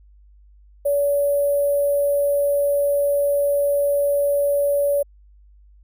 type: tone with sample-and-hold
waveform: sine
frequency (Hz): 570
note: C#5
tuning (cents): +48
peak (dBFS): -16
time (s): 0.85-5.03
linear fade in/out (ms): 10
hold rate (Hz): 11025
effects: added 50 Hz sine -47 dBFS peak until 5.83 s